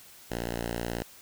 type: tone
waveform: 5% pulse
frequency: 58.4 Hz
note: A#1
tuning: 4 cents sharp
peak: -20 dBFS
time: 0.3-1.03 s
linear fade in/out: 10 ms
effects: white hiss -52 dBFS RMS until 1.21 s